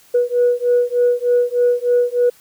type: beating tone pair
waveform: sine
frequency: 485.4 / 488.7 Hz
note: B4 / B4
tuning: -30 / -18 cents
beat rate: 3.3 Hz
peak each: -15 / -15 dBFS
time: 0.14-2.3 s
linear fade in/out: 10 ms
effects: tanh soft clip ceiling -7 dBFS + white hiss -50 dBFS RMS until 2.4 s